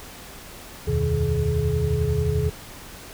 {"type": "tone cluster", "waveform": "sine", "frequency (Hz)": [75.6, 86.9, 122.6, 151.4, 423.9], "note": ["D#2", "F2", "B2", "D#3", "G#4"], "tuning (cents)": [-49, -8, -12, -47, 35], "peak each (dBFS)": -26, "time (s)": [0.87, 2.5], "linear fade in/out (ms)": 10, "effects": ["pink hiss -41 dBFS RMS until 3.13 s"]}